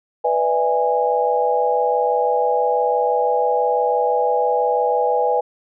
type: chord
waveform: sine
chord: E dominant seventh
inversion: second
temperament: just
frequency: 494.4 / 593.3 / 659.3 / 824.1 Hz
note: B4 / D5 / E5 / G#5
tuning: +2 / +18 / 0 / -14 cents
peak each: -19 / -24 / -24 / -19 dBFS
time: 0.24-5.41 s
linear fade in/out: 10 ms
effects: none